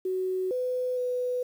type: tone with pitch steps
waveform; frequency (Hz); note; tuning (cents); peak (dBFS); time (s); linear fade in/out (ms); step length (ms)
sine; 372.8 / 503 / 497.7; F#4 / B4 / B4; +13 / +32 / +13; -26; 0.05-1.43; 5; 460
effects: 9-bit